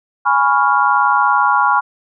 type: chord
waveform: sine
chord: C# dominant seventh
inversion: second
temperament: equal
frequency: 830.6 / 987.8 / 1108.7 / 1396.9 Hz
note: G#5 / B5 / C#6 / E#6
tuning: 0 / 0 / 0 / 0 cents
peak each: -16 dBFS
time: 0.25-1.81 s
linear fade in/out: 20 ms
effects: none